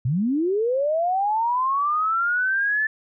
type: linear sweep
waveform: sine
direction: up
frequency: 112.4 to 1760 Hz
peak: -19 dBFS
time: 0.05-2.87 s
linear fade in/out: 5 ms
effects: none